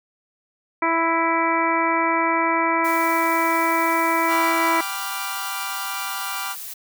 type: harmonic tone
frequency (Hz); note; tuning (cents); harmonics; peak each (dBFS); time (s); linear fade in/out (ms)
330.3; E4; +4; 1 / 2 / 3 / 4 / 5 / 6 / 7; -25 / -27 / -21 / -26 / -33 / -27 / -27; 0.82-4.81; 5
type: noise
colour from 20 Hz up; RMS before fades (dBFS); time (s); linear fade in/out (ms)
blue; -34; 2.84-6.74; 10
type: chord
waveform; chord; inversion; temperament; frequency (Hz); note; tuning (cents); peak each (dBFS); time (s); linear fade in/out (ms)
sawtooth; G dominant seventh; none; equal; 784 / 987.8 / 1174.7 / 1396.9; G5 / B5 / D6 / F6; 0 / 0 / 0 / 0; -30 / -30 / -28 / -28; 4.27-6.56; 50
effects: none